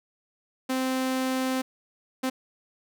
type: tone bursts at uneven times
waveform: sawtooth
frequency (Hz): 260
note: C4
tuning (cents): -11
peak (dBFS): -21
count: 2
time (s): 0.69-1.62 / 2.23-2.3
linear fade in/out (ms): 10
effects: none